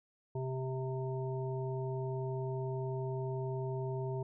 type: harmonic tone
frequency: 130.81 Hz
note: C3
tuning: in tune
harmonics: 1 / 3 / 5 / 7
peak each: -36 / -39 / -46 / -47 dBFS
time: 0.35-4.23 s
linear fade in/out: 5 ms
effects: none